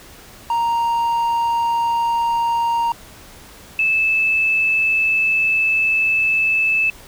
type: tone pair in turn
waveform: triangle / sine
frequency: 932.3 / 2622 Hz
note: A#5 / E7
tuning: 0 / -10 cents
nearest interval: octave + tritone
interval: 1790 cents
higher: second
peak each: -14 dBFS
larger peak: neither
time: 0.5-2.92 / 3.79-6.9 s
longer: second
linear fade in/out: 2 ms
effects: pink hiss -42 dBFS RMS until 7.07 s